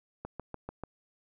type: click train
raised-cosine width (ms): 1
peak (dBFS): -24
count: 5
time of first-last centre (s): 0.25-0.837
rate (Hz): 6.82
effects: none